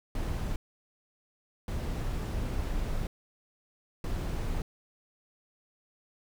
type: noise bursts at uneven times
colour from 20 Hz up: brown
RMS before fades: -32 dBFS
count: 3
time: 0.15-0.56 / 1.68-3.07 / 4.04-4.62 s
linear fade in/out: 2 ms
effects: none